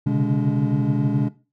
triangle tone cluster, 125.4 / 137.3 / 144.4 / 207.2 / 285.6 Hz, B2 / C#3 / D3 / G#3 / D4, +27 / -16 / -29 / -4 / -48 cents, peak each -22 dBFS, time 0.06-1.29 s, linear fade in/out 10 ms, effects noise-tail reverb RT60 0.3 s tail -17 dB re dry

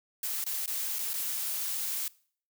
blue noise with dropouts, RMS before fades -33 dBFS, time 0.23-2.08 s, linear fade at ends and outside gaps 2 ms, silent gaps 0.441-0.463 / 0.66-0.677 / 0.986-0.99 / 1.134-1.139 s, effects noise-tail reverb RT60 0.5 s tail -22 dB re dry

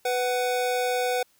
square tone pair together, 496.7 / 744.9 Hz, B4 / F#5, +10 / +11 cents, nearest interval perfect fifth, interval 701 cents, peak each -26 / -28 dBFS, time 0.05-1.23 s, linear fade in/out 5 ms, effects white hiss -64 dBFS RMS until 1.39 s

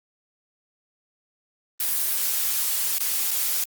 blue noise with dropouts, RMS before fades -24 dBFS, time 1.8-3.64 s, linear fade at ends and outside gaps 2 ms, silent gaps 2.984-3.003 / 3.309-3.313 s, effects Opus 32 kbps

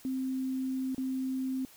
sine tone with dropouts, 261.6 Hz, C4, in tune, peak -30 dBFS, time 0.05-1.65 s, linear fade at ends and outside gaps 1 ms, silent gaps 0.947-0.98 s, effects white hiss -56 dBFS RMS until 1.76 s

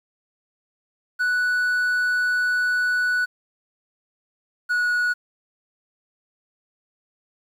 triangle tone pair in turn, 1480 / 1462.2 Hz, F#6 / F#6, 0 / -21 cents, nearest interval unison, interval 21 cents, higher first, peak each -17 dBFS, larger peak neither, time 1.19-3.26 / 4.69-5.14 s, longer first, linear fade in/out 20 ms, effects 9-bit

